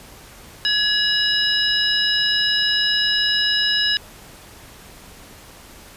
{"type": "tone cluster", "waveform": "sine", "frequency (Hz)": [1681, 2904, 3871, 5080], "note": ["G#6", "F#7", "B7", "D#8"], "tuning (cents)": [20, -33, -35, 35], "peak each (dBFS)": -22, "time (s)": [0.65, 3.97], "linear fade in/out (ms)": 0, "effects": ["pink hiss -43 dBFS RMS until 5.96 s", "resampled to 32000 Hz"]}